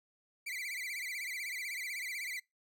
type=tone with vibrato; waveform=40% pulse; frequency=2161 Hz; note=C#7; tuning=45 cents flat; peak=-37 dBFS; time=0.46-2.4 s; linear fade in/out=10 ms; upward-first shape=sine; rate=16 Hz; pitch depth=160 cents each way; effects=noise-tail reverb RT60 0.2 s tail -25 dB re dry